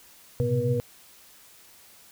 sine tone cluster, 110.6 / 126.3 / 132.9 / 246.2 / 481 Hz, A2 / B2 / C3 / B3 / B4, +9 / +39 / +27 / -5 / -46 cents, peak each -32 / -26 / -31 / -33 / -26 dBFS, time 0.4-0.8 s, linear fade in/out 0 ms, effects white hiss -53 dBFS RMS until 2.11 s

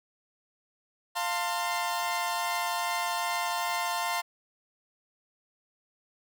sawtooth chord, F major, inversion none, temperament equal with one note detuned, 698.5 / 900.6 / 1046.5 Hz, F5 / A5 / C6, 0 / +40 / 0 cents, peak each -29 dBFS, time 1.15-4.22 s, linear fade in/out 20 ms, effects none

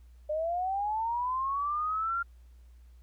sine linear sweep, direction up, 596 to 1396.9 Hz, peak -28 dBFS, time 0.29-2.23 s, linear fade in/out 10 ms, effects added 60 Hz sine -51 dBFS peak until 3.02 s + pink hiss -72 dBFS RMS until 3.02 s

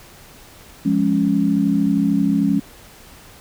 sine chord, Db major, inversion first, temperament equal, 174.61 / 207.7 / 277.2 Hz, F3 / Ab3 / Db4, 0 / 0 / 0 cents, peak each -21 / -18 / -18 dBFS, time 0.85-2.6 s, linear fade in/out 10 ms, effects pink hiss -44 dBFS RMS until 3.4 s

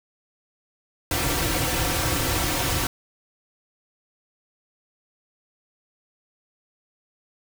pink noise with comb filter, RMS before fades -24 dBFS, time 1.11-2.87 s, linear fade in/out 2 ms, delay 4.8 ms, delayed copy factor -0.7, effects none

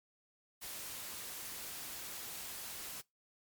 white noise, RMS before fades -45 dBFS, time 0.61-3.02 s, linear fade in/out 20 ms, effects noise-tail reverb RT60 0.2 s tail -24 dB re dry + MP3 96 kbps

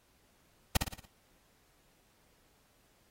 pink noise with echo, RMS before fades -24 dBFS, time 0.75-0.77 s, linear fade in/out 5 ms, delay 57 ms, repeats 5, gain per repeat -6 dB, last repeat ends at 1.055 s, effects pink hiss -69 dBFS RMS until 3.1 s + AAC 48 kbps

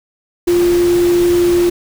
sine tone in noise, 349.2 Hz, F4, in tune, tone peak -9 dBFS, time 0.47-1.7 s, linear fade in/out 10 ms, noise pink, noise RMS -25 dBFS, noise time 0.47-1.7 s, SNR +13 dB, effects none

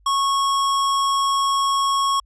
square tone, 1100 Hz, C#6, 14 cents flat, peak -18 dBFS, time 0.06-2.2 s, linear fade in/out 5 ms, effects added 50 Hz sine -52 dBFS peak until 2.25 s + resampled to 22050 Hz

